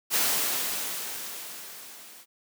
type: noise with level ramp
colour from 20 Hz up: white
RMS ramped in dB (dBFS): -23 to -49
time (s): 0.1-2.26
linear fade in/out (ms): 50
effects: high-pass 200 Hz 12 dB/octave

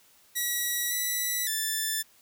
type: tone with pitch steps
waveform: 5% pulse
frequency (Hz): 1931 / 1965 / 1760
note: B6 / B6 / A6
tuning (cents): -39 / -9 / 0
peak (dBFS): -17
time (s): 0.35-2.03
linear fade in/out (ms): 20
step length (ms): 560
effects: white hiss -60 dBFS RMS until 2.21 s

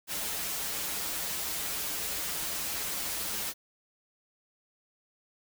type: noise with comb filter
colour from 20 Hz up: white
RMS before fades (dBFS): -34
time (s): 0.07-3.54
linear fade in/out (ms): 50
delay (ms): 8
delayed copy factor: -0.95
effects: none

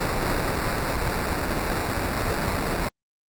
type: noise with sample-and-hold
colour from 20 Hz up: pink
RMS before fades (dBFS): -25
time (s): 0-2.89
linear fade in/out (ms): 10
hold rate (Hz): 3150
effects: Opus 48 kbps

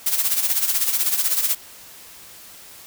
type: noise with tremolo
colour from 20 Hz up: blue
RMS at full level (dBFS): -18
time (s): 0.06-1.55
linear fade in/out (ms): 5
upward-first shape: sine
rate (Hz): 16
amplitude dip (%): 65
effects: white hiss -43 dBFS RMS until 2.86 s

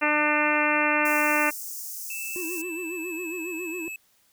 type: harmonic tone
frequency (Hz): 299.4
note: D4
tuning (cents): +33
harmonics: 1 / 2 / 3 / 4 / 5 / 6 / 7 / 8 / 9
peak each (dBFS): -29 / -29 / -29 / -29 / -29 / -29 / -29 / -29 / -29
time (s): 0.01-1.51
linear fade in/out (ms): 20
type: high-pass noise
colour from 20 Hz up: white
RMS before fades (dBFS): -36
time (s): 1.05-2.62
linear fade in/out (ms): 5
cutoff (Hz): 5400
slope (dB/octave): 48
type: tone with pitch glide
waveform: square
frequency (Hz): 2637 to 2601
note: E7 to E7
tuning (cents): 0 to -24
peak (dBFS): -34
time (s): 2.1-3.96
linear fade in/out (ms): 2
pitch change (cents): -24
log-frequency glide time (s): 2.8-3.23
type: tone with vibrato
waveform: triangle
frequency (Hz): 341.2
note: F4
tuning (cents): -40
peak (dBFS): -30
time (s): 2.36-3.88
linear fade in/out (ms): 0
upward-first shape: sine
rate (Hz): 7.3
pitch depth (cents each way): 130
effects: white hiss -64 dBFS RMS until 4.32 s

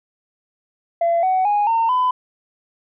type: tone with pitch steps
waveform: sine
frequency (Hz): 679 / 749.1 / 826.3 / 911.6 / 1005.7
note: F5 / F#5 / G#5 / A#5 / B5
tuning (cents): -49 / +21 / -9 / -39 / +31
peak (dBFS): -13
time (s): 1.01-2.11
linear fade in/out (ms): 5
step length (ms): 220
effects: tanh soft clip ceiling -12 dBFS

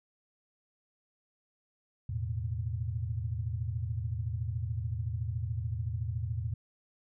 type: chord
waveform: sine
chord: E suspended fourth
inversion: none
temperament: just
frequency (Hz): 82.41 / 109.88 / 123.61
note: E2 / A2 / B2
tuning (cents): 0 / -2 / +2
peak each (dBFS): -36 / -34 / -38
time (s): 2.09-6.54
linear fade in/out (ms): 5
effects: none

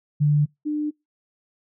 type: tone pair in turn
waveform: sine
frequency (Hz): 147.7 / 299.9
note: D3 / D4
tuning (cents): +10 / +36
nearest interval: octave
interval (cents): 1226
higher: second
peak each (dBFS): -15 / -22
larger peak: first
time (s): 0.2-0.46 / 0.65-0.91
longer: neither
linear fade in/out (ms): 20
effects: noise-tail reverb RT60 0.2 s tail -26 dB re dry

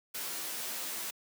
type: noise with comb filter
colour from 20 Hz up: white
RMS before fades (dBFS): -38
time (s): 0.14-1.11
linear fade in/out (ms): 10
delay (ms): 15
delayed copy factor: +0.8
effects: high-pass 200 Hz 12 dB/octave

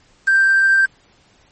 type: tone with quantisation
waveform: sine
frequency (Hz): 1573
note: G6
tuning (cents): +6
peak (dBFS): -10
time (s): 0.27-0.86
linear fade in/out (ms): 10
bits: 5
effects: pink hiss -54 dBFS RMS until 1.51 s + MP3 32 kbps

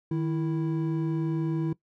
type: tone pair together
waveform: triangle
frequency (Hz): 155.56 / 329.1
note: D#3 / E4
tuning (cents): 0 / -3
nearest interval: octave + minor second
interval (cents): 1297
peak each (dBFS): -25 / -27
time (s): 0.11-1.73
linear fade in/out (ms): 5
effects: noise-tail reverb RT60 0.1 s tail -19 dB re dry

